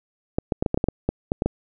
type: clicks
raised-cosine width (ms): 2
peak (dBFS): -7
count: 12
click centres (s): 0.385 / 0.522 / 0.625 / 0.662 / 0.744 / 0.775 / 0.841 / 0.886 / 1.09 / 1.319 / 1.421 / 1.46
effects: none